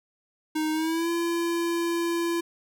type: tone with pitch glide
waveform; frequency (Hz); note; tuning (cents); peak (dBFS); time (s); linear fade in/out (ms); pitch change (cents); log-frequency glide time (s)
square; 311.1 to 339.3; D#4 to F4; 0 to -50; -25; 0.55-2.41; 10; +150; 0.72-1.1
effects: none